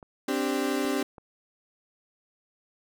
clicks, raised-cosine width 1 ms, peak -31 dBFS, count 3, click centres 0.028 / 0.849 / 1.182 s
35% pulse chord, C suspended second, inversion none, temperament equal with one note detuned, 261.6 / 293.7 / 393.1 Hz, C4 / D4 / G4, 0 / 0 / +5 cents, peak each -28 / -28 / -29 dBFS, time 0.28-1.03 s, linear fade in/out 5 ms
effects none

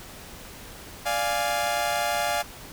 sawtooth chord, D diminished, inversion none, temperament equal, 587.3 / 698.5 / 830.6 Hz, D5 / F5 / Ab5, 0 / 0 / 0 cents, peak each -26 / -23 / -25 dBFS, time 1.05-2.43 s, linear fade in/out 20 ms, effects pink hiss -43 dBFS RMS until 2.72 s

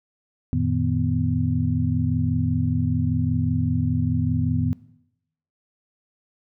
sine tone cluster, 89.9 / 115 / 155.9 / 248.6 Hz, F#2 / A#2 / D#3 / B3, -49 / -23 / +4 / +12 cents, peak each -25 dBFS, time 0.53-4.73 s, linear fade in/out 0 ms, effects noise-tail reverb RT60 0.8 s tail -19 dB re dry

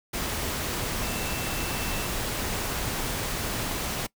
sine tone in noise, 2671 Hz, E7, 22 cents sharp, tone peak -39 dBFS, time 1.02-2.07 s, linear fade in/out 10 ms, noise pink, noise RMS -30 dBFS, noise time 0.13-4.07 s, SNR -12 dB, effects noise-tail reverb RT60 0.1 s tail -22 dB re dry

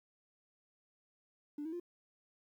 triangle tone with pitch steps, 293.7 / 320.3 / 349.3 Hz, D4 / E4 / F4, 0 / -50 / 0 cents, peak -35 dBFS, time 1.58-1.799 s, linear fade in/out 5 ms, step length 73 ms, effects tanh soft clip ceiling -36 dBFS + 12-bit

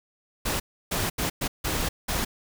pink noise bursts at uneven times, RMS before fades -27 dBFS, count 6, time 0.45-0.6 / 0.91-1.1 / 1.18-1.3 / 1.41-1.48 / 1.64-1.89 / 2.08-2.25 s, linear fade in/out 10 ms, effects none

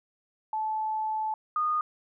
sine tone pair in turn, 869 / 1229 Hz, A5 / D#6, -22 / -22 cents, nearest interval tritone, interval 600 cents, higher second, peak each -27 / -24 dBFS, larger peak second, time 0.53-1.34 / 1.56-1.81 s, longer first, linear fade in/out 2 ms, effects none

